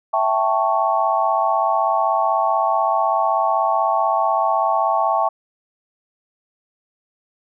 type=chord; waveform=sine; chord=A dominant seventh; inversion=second; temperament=equal; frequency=659.3 / 784 / 880 / 1108.7 Hz; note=E5 / G5 / A5 / C#6; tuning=0 / 0 / 0 / 0 cents; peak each=-21 dBFS; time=0.13-5.29 s; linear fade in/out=10 ms; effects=none